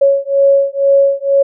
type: beating tone pair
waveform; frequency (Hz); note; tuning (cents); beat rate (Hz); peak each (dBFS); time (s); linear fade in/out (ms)
sine; 553 / 555.1; C#5 / C#5; -4 / +2; 2.1; -11; 0.01-1.43; 10
effects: none